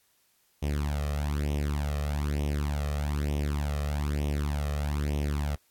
sawtooth tone with flanger, 73 Hz, D2, 10 cents flat, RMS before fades -29 dBFS, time 0.62-5.56 s, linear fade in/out 10 ms, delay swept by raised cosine 0.33 to 1.63 ms, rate 1.1 Hz, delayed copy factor +0.8, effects white hiss -68 dBFS RMS until 5.7 s + AAC 64 kbps

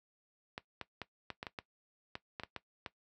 clicks, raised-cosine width 0.3 ms, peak -24 dBFS, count 12, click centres 0.579 / 0.813 / 1.017 / 1.303 / 1.429 / 1.468 / 1.588 / 2.154 / 2.398 / 2.435 / 2.563 / 2.862 s, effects noise-tail reverb RT60 0.1 s tail -17 dB re dry + high-pass 60 Hz 12 dB/octave

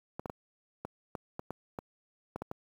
clicks, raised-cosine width 1 ms, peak -23 dBFS, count 11, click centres 0.195 / 0.258 / 0.298 / 0.85 / 1.152 / 1.394 / 1.506 / 1.788 / 2.36 / 2.42 / 2.514 s, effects high-pass 80 Hz 12 dB/octave + 9-bit

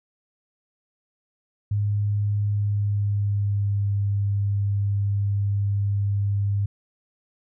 sine tone with pitch glide, 103 to 100.71 Hz, G#2 to G2, -14 to +47 cents, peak -20 dBFS, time 1.71-6.66 s, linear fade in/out 5 ms, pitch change -39 cents, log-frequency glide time 2.47-3.92 s, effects none

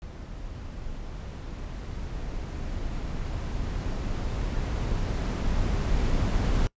brown noise with level ramp, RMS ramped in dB -39 to -23 dBFS, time 0.02-6.67 s, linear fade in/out 0 ms, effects noise-tail reverb RT60 0.1 s tail -23 dB re dry + resampled to 16000 Hz

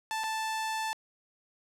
sawtooth tone with dropouts, 880 Hz, A5, in tune, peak -27 dBFS, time 0.11-0.93 s, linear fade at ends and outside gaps 0 ms, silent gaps 0.236-0.24 s, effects low-pass 11000 Hz 12 dB/octave

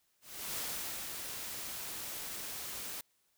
white noise with ADSR envelope, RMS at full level -38 dBFS, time 0.21-3.01 s, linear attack 350 ms, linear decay 510 ms, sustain -4 dB, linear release 4 ms, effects white hiss -75 dBFS RMS until 3.37 s

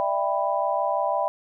sine chord, E minor seventh, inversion third, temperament just, 593.3 / 659.3 / 791.1 / 988.9 Hz, D5 / E5 / G5 / B5, +18 / 0 / +16 / +2 cents, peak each -27 dBFS, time 0-1.28 s, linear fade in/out 0 ms, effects none

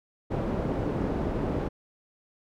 white low-pass noise, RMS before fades -29 dBFS, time 0.3-1.69 s, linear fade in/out 20 ms, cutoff 400 Hz, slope 12 dB/octave, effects none

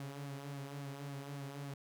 sawtooth tone with flanger, 140.3 Hz, C#3, 21 cents sharp, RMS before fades -45 dBFS, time 0-1.74 s, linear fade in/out 2 ms, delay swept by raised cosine 2 to 6.7 ms, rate 3.6 Hz, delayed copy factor -0.55, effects none

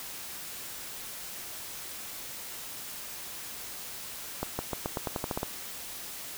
accelerating click train, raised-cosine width 1 ms, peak -16 dBFS, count 11, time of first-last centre 4.43-5.431 s, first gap 160 ms, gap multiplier 0.89, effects white hiss -41 dBFS RMS until 6.37 s

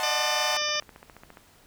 sawtooth chord, D# diminished seventh, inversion none, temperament equal, 622.3 / 740 / 880 / 1046.5 Hz, D#5 / F#5 / A5 / C6, 0 / 0 / 0 / 0 cents, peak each -31 / -29 / -28 / -32 dBFS, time 0-0.57 s, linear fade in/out 0 ms
harmonic tone, 598 Hz, D5, 31 cents sharp, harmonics 1 / 2 / 3 / 4 / 5 / 6 / 8 / 9 / 10, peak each -34 / -34 / -34 / -34 / -34 / -34 / -34 / -34 / -34 dBFS, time 0.03-0.8 s, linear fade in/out 2 ms
click train, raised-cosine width 0.5 ms, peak -30 dBFS, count 13, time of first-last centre 0.55-1.372 s, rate 14.6 Hz
effects pink hiss -57 dBFS RMS until 1.66 s

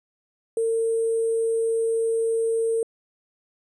sine tone with sample-and-hold, 453.9 Hz, A#4, 46 cents flat, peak -20 dBFS, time 0.57-2.83 s, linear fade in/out 2 ms, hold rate 8820 Hz, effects resampled to 22050 Hz

